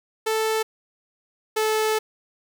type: tone pair in turn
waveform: sawtooth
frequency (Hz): 440 / 434.7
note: A4 / A4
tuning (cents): 0 / -21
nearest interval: unison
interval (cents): 21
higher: first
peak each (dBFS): -17 / -16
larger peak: second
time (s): 0.26-0.63 / 1.56-1.99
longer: second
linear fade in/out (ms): 10
effects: none